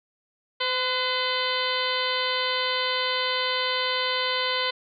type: harmonic tone with a mistuned harmonic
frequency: 510 Hz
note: C5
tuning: 44 cents flat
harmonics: 1 / 2 / 3 / 4 / 5 / 6 / 7 / 8 / 9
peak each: -31 / -30 / -33 / -31 / -39 / -30 / -33 / -32 / -38 dBFS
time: 0.6-4.71 s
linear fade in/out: 10 ms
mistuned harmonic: 3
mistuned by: -46 cents
effects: none